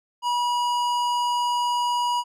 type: tone with tanh clipping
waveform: sine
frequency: 968 Hz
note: B5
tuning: 35 cents flat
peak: -23 dBFS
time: 0.22-2.24 s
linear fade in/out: 50 ms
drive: 16 dB
effects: none